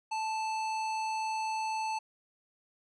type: tone with hard clipping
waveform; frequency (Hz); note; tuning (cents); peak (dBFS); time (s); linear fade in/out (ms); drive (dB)
sine; 878; A5; -4; -33; 0.11-1.99; 10; 16
effects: resampled to 22050 Hz